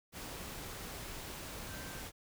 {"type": "tone in noise", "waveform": "sine", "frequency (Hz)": 1560, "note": "G6", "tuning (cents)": -9, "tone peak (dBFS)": -52, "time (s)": [1.67, 2.04], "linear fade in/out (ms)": 50, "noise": "pink", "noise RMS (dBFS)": -45, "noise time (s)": [0.12, 2.12], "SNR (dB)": -10, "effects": []}